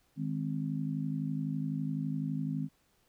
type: harmonic tone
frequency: 51.91 Hz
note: G#1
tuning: in tune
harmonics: 3 / 4 / 5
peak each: -34 / -38 / -36 dBFS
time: 0.16-2.69 s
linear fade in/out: 50 ms
effects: pink hiss -71 dBFS RMS until 3.08 s